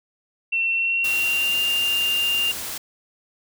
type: tone with pitch glide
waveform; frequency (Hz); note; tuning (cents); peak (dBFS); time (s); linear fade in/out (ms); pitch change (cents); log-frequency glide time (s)
sine; 2705 to 2797; E7 to F7; +44 to +2; -19; 0.52-2.52; 10; +58; 0.73-1.58
type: noise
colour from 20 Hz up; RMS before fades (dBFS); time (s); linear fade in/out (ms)
white; -31; 1.04-2.78; 5
effects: none